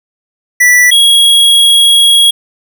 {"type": "tone pair in turn", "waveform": "square", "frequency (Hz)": [1966, 3309], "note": ["B6", "G#7"], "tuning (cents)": [-8, -7], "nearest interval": "major sixth", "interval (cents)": 901, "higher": "second", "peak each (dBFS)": -4, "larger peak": "neither", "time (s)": [[0.6, 0.91], [0.91, 2.31]], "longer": "second", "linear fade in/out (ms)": 10, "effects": []}